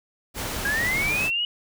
pink noise, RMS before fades -30 dBFS, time 0.34-1.31 s, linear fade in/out 50 ms
sine linear sweep, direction up, 1611 to 2950 Hz, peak -22 dBFS, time 0.65-1.45 s, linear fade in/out 2 ms
effects none

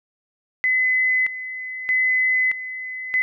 sine tone with tremolo, 2024 Hz, B6, 42 cents sharp, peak -16 dBFS, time 0.64-3.22 s, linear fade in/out 0 ms, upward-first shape square, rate 0.8 Hz, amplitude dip 75%, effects none

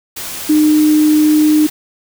sine tone in noise, 305 Hz, D#4, 34 cents flat, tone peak -7 dBFS, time 0.49-1.67 s, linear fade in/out 10 ms, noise white, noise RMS -25 dBFS, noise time 0.16-1.7 s, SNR +15 dB, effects none

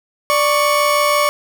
30% pulse tone pair together, 587.3 / 1108.7 Hz, D5 / C#6, 0 / 0 cents, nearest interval major seventh, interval 1100 cents, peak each -13 dBFS, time 0.3-1.29 s, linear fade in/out 0 ms, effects none

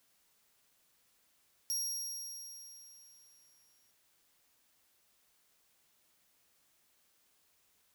25% pulse tone with exponential decay, 5620 Hz, F8, 10 cents sharp, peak -27 dBFS, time 1.7-3.91 s, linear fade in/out 0 ms, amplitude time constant 480 ms, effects white hiss -72 dBFS RMS until 7.94 s

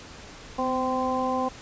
harmonic tone with a mistuned harmonic, 258.8 Hz, C4, 19 cents flat, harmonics 1 / 2 / 3 / 4, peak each -29 / -29 / -29 / -29 dBFS, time 0.58-1.49 s, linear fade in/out 10 ms, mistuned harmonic 1, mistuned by -32 cents, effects pink hiss -44 dBFS RMS until 1.61 s + resampled to 16000 Hz

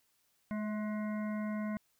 harmonic tone with a mistuned harmonic, 211.5 Hz, G#3, 32 cents sharp, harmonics 1 / 3 / 5 / 7 / 9 / 10, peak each -34 / -44 / -48 / -51 / -53 / -54 dBFS, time 0.51-1.77 s, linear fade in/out 0 ms, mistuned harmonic 3, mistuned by +28 cents, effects white hiss -74 dBFS RMS until 1.99 s

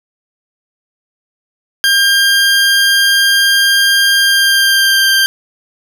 20% pulse tone with pitch glide, 1601 to 1579.9 Hz, G6 to G6, +36 to +13 cents, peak -3 dBFS, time 1.84-5.26 s, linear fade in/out 0 ms, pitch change -23 cents, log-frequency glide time 4.17-5.09 s, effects none

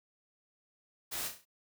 white noise with echo, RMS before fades -38 dBFS, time 1.11-1.29 s, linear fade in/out 20 ms, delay 33 ms, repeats 5, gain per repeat -6 dB, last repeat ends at 1.455 s, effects none

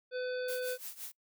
harmonic tone, 503 Hz, B4, 32 cents sharp, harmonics 1 / 3 / 5 / 7 / 9, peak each -34 / -42 / -52 / -51 / -51 dBFS, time 0.11-0.78 s, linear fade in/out 50 ms
blue noise with tremolo, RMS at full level -41 dBFS, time 0.48-1.12 s, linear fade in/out 5 ms, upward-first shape triangle, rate 5.8 Hz, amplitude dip 90%
effects noise-tail reverb RT60 0.1 s tail -24 dB re dry

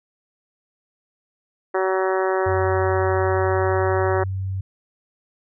harmonic tone, 188.7 Hz, F#3, 34 cents sharp, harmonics 2 / 3 / 4 / 5 / 6 / 7 / 8 / 9 / 10, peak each -21 / -25 / -27 / -29 / -31 / -32 / -33 / -34 / -35 dBFS, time 1.74-4.24 s, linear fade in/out 10 ms
sine tone with pitch glide, 92.5 to 95.49 Hz, F#2 to G2, 0 to -45 cents, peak -23 dBFS, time 2.46-4.61 s, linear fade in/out 5 ms, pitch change +55 cents, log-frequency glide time 3.16-4.33 s
effects none

